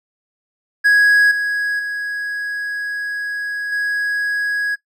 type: tone with level steps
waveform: triangle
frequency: 1661.2 Hz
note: G#6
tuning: in tune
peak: -7 / -15 / -19 / -15 dBFS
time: 0.84-4.76 s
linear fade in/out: 20 ms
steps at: 1.31 / 1.79 / 3.72 s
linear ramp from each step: 5 ms
effects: noise-tail reverb RT60 0.1 s tail -19 dB re dry